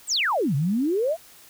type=exponential two-way sweep; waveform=sine; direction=down then up; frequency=8860 to 130.81 to 699 Hz; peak=-20 dBFS; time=0.07-1.17 s; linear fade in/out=50 ms; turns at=0.55 s; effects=white hiss -50 dBFS RMS until 1.49 s